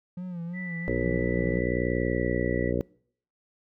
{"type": "tone with vibrato", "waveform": "triangle", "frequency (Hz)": 175.4, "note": "F3", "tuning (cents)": 8, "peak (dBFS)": -30, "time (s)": [0.17, 1.59], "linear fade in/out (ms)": 5, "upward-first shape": "sine", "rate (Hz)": 2.9, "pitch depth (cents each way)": 76}
{"type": "tone with pitch glide", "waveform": "sine", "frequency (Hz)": [1975.5, 1957.3], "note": ["B6", "B6"], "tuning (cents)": [0, -16], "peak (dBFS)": -36, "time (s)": [0.53, 2.73], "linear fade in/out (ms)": 50, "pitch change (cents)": -16, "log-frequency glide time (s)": [1.66, 2.11]}
{"type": "harmonic tone", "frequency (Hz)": 60.7, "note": "B1", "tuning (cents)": -29, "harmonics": [1, 2, 3, 4, 5, 6, 7, 8, 9], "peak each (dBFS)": [-33, -33, -33, -33, -33, -33, -33, -33, -33], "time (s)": [0.88, 2.81], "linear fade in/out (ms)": 0}
{"effects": ["noise-tail reverb RT60 0.6 s tail -25 dB re dry"]}